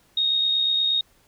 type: tone with amplitude modulation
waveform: sine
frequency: 3729 Hz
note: A#7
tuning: in tune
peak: -17 dBFS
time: 0.17-1.01 s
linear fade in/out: 5 ms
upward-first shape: sine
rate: 68.4 Hz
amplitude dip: 40%
effects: pink hiss -60 dBFS RMS until 1.27 s